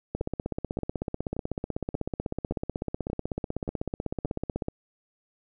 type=two click trains; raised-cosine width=2 ms; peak=-16 / -19 dBFS; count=74 / 8; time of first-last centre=0.15-4.684 / 0.21-4.256 s; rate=16.1 / 1.73 Hz; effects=none